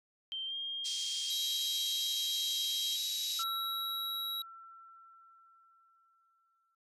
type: tone with pitch glide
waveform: sine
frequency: 3136 to 3219 Hz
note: G7 to G7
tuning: 0 to +45 cents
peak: -36 dBFS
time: 0.32-2.96 s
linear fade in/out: 0 ms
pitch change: +45 cents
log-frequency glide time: 0.46-0.55 s
type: band-pass noise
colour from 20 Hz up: pink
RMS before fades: -40 dBFS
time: 0.84-3.44 s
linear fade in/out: 20 ms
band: 4000 to 7100 Hz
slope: 24 dB/octave
type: tone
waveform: square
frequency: 3864 Hz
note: B7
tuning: 39 cents flat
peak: -36 dBFS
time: 1.3-4.42 s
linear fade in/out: 2 ms
type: tone with exponential decay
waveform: sine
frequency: 1344 Hz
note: E6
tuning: 33 cents sharp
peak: -35 dBFS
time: 3.39-6.75 s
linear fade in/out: 5 ms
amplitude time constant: 730 ms
effects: resampled to 32000 Hz